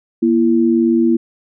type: tone pair together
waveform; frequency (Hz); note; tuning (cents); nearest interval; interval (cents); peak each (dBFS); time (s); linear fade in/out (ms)
sine; 237 / 335.4; A#3 / E4; +29 / +30; tritone; 601; -13; 0.22-1.17; 10
effects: none